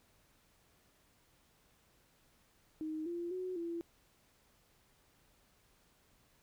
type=tone with pitch steps; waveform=sine; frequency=312.5 / 344.4 / 368.3 / 338.3 Hz; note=D#4 / F4 / F#4 / E4; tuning=+8 / -24 / -8 / +45 cents; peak=-37 dBFS; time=2.81-3.81 s; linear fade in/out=0 ms; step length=250 ms; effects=pink hiss -70 dBFS RMS until 6.42 s